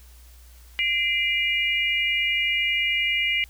sine tone cluster, 2061 / 2371 / 2871 Hz, C7 / D7 / F7, -27 / +16 / +47 cents, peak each -25 dBFS, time 0.79-3.44 s, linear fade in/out 0 ms, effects added 60 Hz sine -46 dBFS peak until 3.49 s + white hiss -55 dBFS RMS until 3.49 s

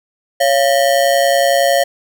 square ring-modulated tone, 622 Hz, D#5, 1 cent flat, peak -8 dBFS, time 0.4-1.84 s, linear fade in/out 10 ms, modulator 65.4 Hz, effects none

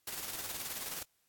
white noise with tremolo, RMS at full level -39 dBFS, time 0.07-1.03 s, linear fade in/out 5 ms, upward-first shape square, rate 19 Hz, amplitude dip 40%, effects white hiss -75 dBFS RMS until 1.28 s + AAC 64 kbps

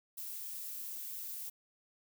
violet noise, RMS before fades -43 dBFS, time 0.17-1.5 s, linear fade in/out 10 ms, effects none

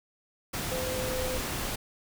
sine tone in noise, 512 Hz, C5, 38 cents flat, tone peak -32 dBFS, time 0.71-1.38 s, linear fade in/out 10 ms, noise pink, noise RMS -33 dBFS, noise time 0.53-1.76 s, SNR -2 dB, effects none

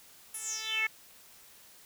10% pulse tone with band-pass filter sweep, 439.5 Hz, A4, 2 cents flat, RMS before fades -34 dBFS, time 0.34-0.87 s, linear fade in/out 5 ms, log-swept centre 11000 to 2000 Hz, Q 6.8, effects white hiss -56 dBFS RMS until 1.85 s

